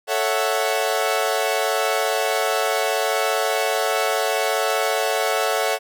sawtooth chord, F# minor seventh, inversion first, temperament equal, 440 / 554.4 / 659.3 / 740 Hz, A4 / C#5 / E5 / F#5, 0 / 0 / 0 / 0 cents, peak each -21 dBFS, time 0.07-5.79 s, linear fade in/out 50 ms, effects none

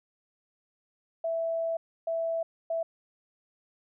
sine tone bursts at uneven times, 660 Hz, E5, 2 cents sharp, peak -27 dBFS, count 3, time 1.24-1.77 / 2.07-2.43 / 2.7-2.83 s, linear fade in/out 5 ms, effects none

